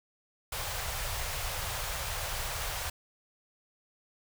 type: band-stop noise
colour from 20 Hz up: pink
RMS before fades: -35 dBFS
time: 0.52-2.9 s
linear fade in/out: 5 ms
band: 120 to 550 Hz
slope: 24 dB/octave
effects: none